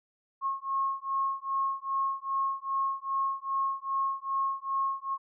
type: beating tone pair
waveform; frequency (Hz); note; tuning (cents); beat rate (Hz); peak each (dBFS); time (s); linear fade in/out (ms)
sine; 1084 / 1086.5; C#6 / C#6; -39 / -35; 2.5; -31 / -31; 0.41-5.18; 50
effects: none